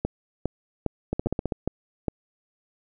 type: two click trains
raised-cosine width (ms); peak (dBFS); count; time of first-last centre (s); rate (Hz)
2; -12 / -11; 7 / 6; 1.13-1.522 / 0.05-2.083; 15.3 / 2.46
effects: none